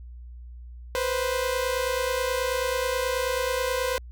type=tone pair together; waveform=sawtooth; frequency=492.1 / 521.4 Hz; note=B4 / C5; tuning=-6 / -6 cents; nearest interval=minor second; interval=100 cents; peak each=-24 / -23 dBFS; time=0.95-3.98 s; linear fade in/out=0 ms; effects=added 60 Hz sine -39 dBFS peak until 4.11 s